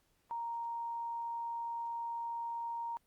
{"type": "tone", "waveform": "sine", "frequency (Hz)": 932.3, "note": "A#5", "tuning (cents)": 0, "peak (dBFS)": -36, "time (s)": [0.31, 2.97], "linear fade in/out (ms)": 0, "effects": ["pink hiss -75 dBFS RMS until 3.06 s", "Opus 48 kbps"]}